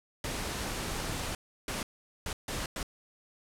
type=noise bursts at uneven times; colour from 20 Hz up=pink; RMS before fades=-35 dBFS; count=5; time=0.24-1.35 / 1.68-1.83 / 2.26-2.33 / 2.48-2.66 / 2.76-2.83 s; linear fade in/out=2 ms; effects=low-pass 11000 Hz 12 dB/octave